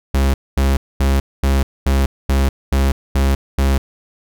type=tone bursts; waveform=45% pulse; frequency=67.8 Hz; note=C#2; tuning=38 cents flat; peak=-12 dBFS; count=9; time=0.14-3.78 s; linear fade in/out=5 ms; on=200 ms; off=230 ms; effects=none